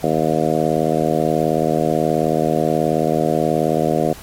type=harmonic tone; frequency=78.6 Hz; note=D#2; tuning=18 cents sharp; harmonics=2 / 3 / 4 / 5 / 6 / 7 / 8 / 9; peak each=-23 / -23 / -23 / -23 / -23 / -23 / -23 / -23 dBFS; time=0.03-4.13 s; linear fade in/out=5 ms; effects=pink hiss -38 dBFS RMS until 4.22 s + MP3 64 kbps